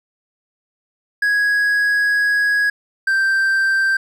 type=tone pair in turn; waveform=triangle; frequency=1661.2 / 1568 Hz; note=G#6 / G6; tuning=0 / 0 cents; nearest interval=minor second; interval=100 cents; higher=first; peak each=-12 dBFS; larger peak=neither; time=1.22-2.7 / 3.07-3.97 s; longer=first; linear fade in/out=5 ms; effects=none